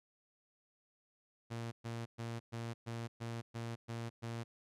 sawtooth tone bursts, 116 Hz, A#2, 8 cents flat, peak -36 dBFS, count 9, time 1.5-4.44 s, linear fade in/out 20 ms, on 220 ms, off 120 ms, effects low-pass 9000 Hz 12 dB/octave

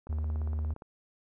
click train, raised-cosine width 1 ms, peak -32 dBFS, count 14, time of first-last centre 0.07-0.821 s, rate 17.3 Hz
triangle tone, 76.6 Hz, D#2, 27 cents flat, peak -27 dBFS, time 0.09-0.74 s, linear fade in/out 10 ms
effects none

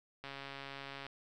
click train, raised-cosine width 0.3 ms, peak -29 dBFS, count 115, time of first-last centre 0.24-1.066 s, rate 138 Hz, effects none

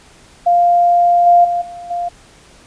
sine tone with level steps, 698.5 Hz, F5, in tune, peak -8 / -5 / -14 / -28 / -17 dBFS, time 0.46-2.09 s, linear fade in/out 10 ms, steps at 1.26 / 1.44 / 1.61 / 1.9 s, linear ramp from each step 10 ms, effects pink hiss -45 dBFS RMS until 2.66 s + resampled to 22050 Hz

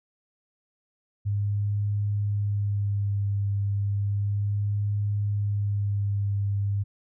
sine tone with vibrato, 101.6 Hz, G#2, 38 cents flat, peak -23 dBFS, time 1.25-6.84 s, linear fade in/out 20 ms, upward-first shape sine, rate 0.33 Hz, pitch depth 20 cents each way, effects none

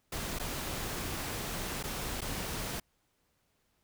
pink noise with dropouts, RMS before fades -37 dBFS, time 0.12-2.8 s, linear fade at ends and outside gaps 5 ms, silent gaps 0.388-0.396 / 1.829-1.837 / 2.208-2.216 s, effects pink hiss -75 dBFS RMS until 3.83 s

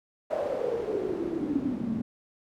pink noise with band-pass filter sweep, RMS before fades -30 dBFS, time 0.3-2.02 s, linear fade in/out 10 ms, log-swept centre 620 to 210 Hz, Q 9, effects none

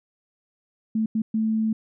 sine tone bursts at uneven times, 220 Hz, A3, in tune, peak -20 dBFS, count 3, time 0.95-1.06 / 1.15-1.22 / 1.34-1.73 s, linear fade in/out 5 ms, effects none

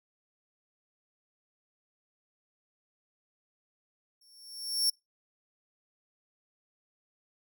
sawtooth tone with exponential growth, 5460 Hz, F8, 40 cents flat, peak -20 dBFS, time 4.21-4.9 s, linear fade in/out 5 ms, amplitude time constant 150 ms, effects noise-tail reverb RT60 0.2 s tail -24 dB re dry

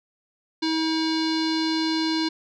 square tone with low-pass filter, 320 Hz, D#4, 49 cents sharp, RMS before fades -24 dBFS, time 0.62-2.29 s, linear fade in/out 10 ms, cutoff 4400 Hz, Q 6.6, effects none

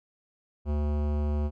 sine tone with hard clipping, 73.9 Hz, D2, 11 cents sharp, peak -27 dBFS, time 0.65-1.51 s, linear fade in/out 50 ms, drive 18 dB, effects none

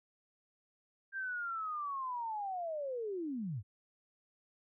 sine linear sweep, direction down, 1597 to 87.31 Hz, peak -36 dBFS, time 1.12-3.63 s, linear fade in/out 50 ms, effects none

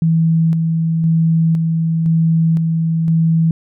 sine tone with tremolo, 163.2 Hz, E3, 17 cents flat, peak -10 dBFS, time 0.02-3.51 s, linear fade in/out 2 ms, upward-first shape square, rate 0.98 Hz, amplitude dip 30%, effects none

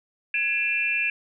sine tone cluster, 1677 / 2398 / 2668 Hz, G#6 / D7 / E7, +16 / +36 / +20 cents, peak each -31 / -25 / -25 dBFS, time 0.34-1.1 s, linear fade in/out 2 ms, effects none

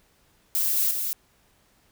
violet noise with echo, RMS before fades -24 dBFS, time 0.55-0.91 s, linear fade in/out 0 ms, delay 220 ms, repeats 1, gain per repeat -4 dB, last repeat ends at 1.13 s, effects pink hiss -63 dBFS RMS until 1.91 s

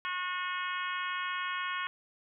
harmonic tone, 363.1 Hz, F#4, 33 cents flat, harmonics 3 / 4 / 5 / 6 / 7 / 8 / 9, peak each -36 / -38 / -40 / -42 / -43 / -44 / -45 dBFS, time 0.05-1.87 s, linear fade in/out 0 ms, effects none

